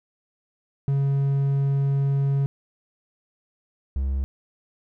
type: tone pair in turn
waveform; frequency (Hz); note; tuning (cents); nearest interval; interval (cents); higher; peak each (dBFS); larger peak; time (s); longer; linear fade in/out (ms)
triangle; 138.59 / 67.44; C#3 / C#2; 0 / -47; octave; 1247; first; -17 / -20; first; 0.88-2.46 / 3.96-4.24; first; 0
effects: none